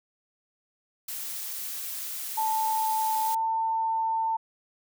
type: noise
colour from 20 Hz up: blue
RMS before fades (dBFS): -35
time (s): 1.08-3.35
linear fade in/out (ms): 5
type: tone with pitch glide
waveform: sine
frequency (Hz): 880 to 896.4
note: A5 to A5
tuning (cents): 0 to +32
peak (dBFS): -24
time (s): 2.37-4.37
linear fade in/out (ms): 10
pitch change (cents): +32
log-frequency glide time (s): 3.23-3.32
effects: none